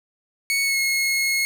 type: tone with pitch glide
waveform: sawtooth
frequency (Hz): 2217 to 2169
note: C#7 to C#7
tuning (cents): 0 to -38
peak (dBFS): -16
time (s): 0.5-1.45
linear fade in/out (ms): 0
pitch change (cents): -38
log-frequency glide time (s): 0.63-0.78
effects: 8-bit